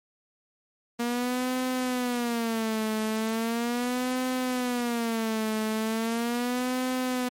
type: tone with vibrato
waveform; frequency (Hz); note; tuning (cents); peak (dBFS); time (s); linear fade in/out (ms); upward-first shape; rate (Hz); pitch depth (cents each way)
sawtooth; 235.7; A#3; +19; -22; 0.99-7.29; 10; sine; 0.38; 140
effects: MP3 64 kbps

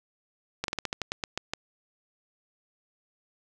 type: slowing click train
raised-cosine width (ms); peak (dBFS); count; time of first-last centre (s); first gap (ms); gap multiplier
0.2; -12; 11; 0.64-1.536; 42; 1.16
effects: none

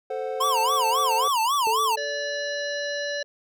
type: chord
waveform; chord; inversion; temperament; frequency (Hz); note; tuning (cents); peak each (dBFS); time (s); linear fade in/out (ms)
triangle; F# diminished; first; equal; 440 / 523.3 / 740; A4 / C5 / F#5; 0 / 0 / 0; -29 / -28 / -32; 0.1-1.28; 5
type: tone with vibrato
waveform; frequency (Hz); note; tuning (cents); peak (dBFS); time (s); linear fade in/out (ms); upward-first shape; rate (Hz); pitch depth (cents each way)
square; 1011; B5; +40; -21; 0.4-1.96; 10; sine; 3.7; 240
type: tone with exponential decay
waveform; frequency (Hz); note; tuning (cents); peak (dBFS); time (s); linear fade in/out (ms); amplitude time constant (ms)
sine; 440; A4; 0; -26; 1.67-3.24; 0; 340
type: harmonic tone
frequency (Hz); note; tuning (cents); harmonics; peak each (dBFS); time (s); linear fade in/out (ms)
578; D5; -28; 1 / 3 / 5 / 7 / 9 / 10; -29 / -31 / -40 / -35 / -44 / -41; 1.97-3.23; 5
effects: none

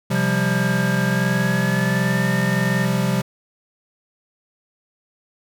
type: chord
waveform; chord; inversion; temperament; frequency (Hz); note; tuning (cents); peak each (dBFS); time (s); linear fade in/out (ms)
square; C suspended fourth; none; equal; 130.81 / 174.61 / 196; C3 / F3 / G3; 0 / 0 / 0; -23; 0.1-3.22; 10
type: tone with pitch glide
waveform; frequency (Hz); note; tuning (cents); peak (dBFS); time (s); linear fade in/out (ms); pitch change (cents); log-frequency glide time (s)
sine; 1600 to 1816.8; G6 to A#6; +35 to -45; -25; 0.15-2.85; 2; +220; 1.07-2.31
effects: none

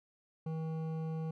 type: tone with hard clipping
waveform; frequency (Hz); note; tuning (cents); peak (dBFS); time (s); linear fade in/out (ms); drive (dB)
sine; 160; D#3; +49; -37; 0.46-1.31; 5; 11
effects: none

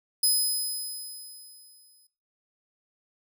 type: tone with exponential decay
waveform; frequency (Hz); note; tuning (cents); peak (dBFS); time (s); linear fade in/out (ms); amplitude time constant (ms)
15% pulse; 5040; D#8; +21; -14; 0.23-2.07; 5; 400
effects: noise-tail reverb RT60 0.4 s tail -18 dB re dry

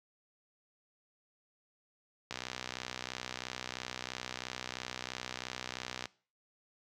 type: click train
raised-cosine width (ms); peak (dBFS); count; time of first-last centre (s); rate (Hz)
0.2; -20; 237; 2.31-6.056; 63
effects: noise-tail reverb RT60 0.4 s tail -21 dB re dry + high-pass 80 Hz 12 dB/octave

